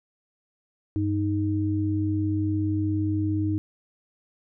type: tone pair together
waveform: sine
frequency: 97.99 / 311.1 Hz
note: G2 / D#4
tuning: 0 / 0 cents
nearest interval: octave + minor sixth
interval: 2000 cents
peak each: -25 dBFS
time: 0.96-3.58 s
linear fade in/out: 0 ms
effects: none